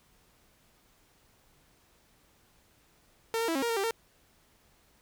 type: tone with pitch steps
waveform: sawtooth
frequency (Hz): 454 / 459.6 / 328.8 / 270.8 / 469 / 458.7 / 393.1 / 456.4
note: A#4 / A#4 / E4 / C#4 / A#4 / A#4 / G4 / A#4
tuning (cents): -46 / -25 / -4 / -40 / +11 / -28 / +5 / -37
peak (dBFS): -24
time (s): 3.34-3.908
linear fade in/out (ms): 0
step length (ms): 71
effects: pink hiss -65 dBFS RMS until 5.01 s